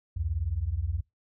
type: beating tone pair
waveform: sine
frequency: 67.5 / 86.5 Hz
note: C#2 / F2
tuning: -45 / -16 cents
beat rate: 19 Hz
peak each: -31 / -29 dBFS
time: 0.16-1.01 s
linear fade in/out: 10 ms
effects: noise-tail reverb RT60 0.2 s tail -25 dB re dry